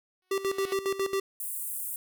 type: tone with exponential growth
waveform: 5% pulse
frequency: 370 Hz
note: F#4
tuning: in tune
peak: -28 dBFS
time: 0.22-0.73 s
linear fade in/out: 1 ms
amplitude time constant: 110 ms
type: tone with tremolo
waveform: square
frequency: 390 Hz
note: G4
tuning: 9 cents flat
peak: -26 dBFS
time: 0.31-1.2 s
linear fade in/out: 5 ms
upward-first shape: square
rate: 7.3 Hz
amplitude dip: 75%
type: high-pass noise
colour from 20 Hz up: pink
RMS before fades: -35 dBFS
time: 1.4-1.96 s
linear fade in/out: 2 ms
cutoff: 8700 Hz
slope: 48 dB/octave
effects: none